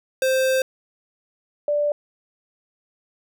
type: tone pair in turn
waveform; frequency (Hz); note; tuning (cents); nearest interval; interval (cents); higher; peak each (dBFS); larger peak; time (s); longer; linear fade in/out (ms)
square / sine; 523.3 / 587.4; C5 / D5; 0 / 0; major second; 200; second; -18; neither; 0.22-0.62 / 1.68-1.92; first; 2
effects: none